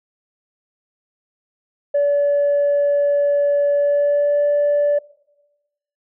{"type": "tone with pitch glide", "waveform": "sine", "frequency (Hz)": [574, 581.7], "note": ["D5", "D5"], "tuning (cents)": [-40, -17], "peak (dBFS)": -12, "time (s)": [1.94, 4.99], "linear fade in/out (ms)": 10, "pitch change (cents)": 23, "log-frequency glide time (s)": [3.74, 4.45], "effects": ["noise-tail reverb RT60 1.0 s tail -21 dB re dry", "tanh soft clip ceiling -11 dBFS"]}